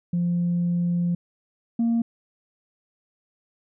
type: tone pair in turn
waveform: sine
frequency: 173.9 / 231.9 Hz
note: F3 / A#3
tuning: -7 / -9 cents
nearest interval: perfect fourth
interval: 498 cents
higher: second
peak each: -19 / -17 dBFS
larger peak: second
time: 0.13-1.15 / 1.79-2.02 s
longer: first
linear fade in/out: 5 ms
effects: tanh soft clip ceiling -17 dBFS